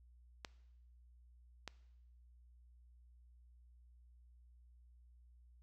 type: clicks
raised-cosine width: 0.2 ms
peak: -26 / -26 dBFS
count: 2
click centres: 0.448 / 1.677 s
effects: noise-tail reverb RT60 0.9 s tail -20 dB re dry + added 60 Hz sine -61 dBFS peak until 5.62 s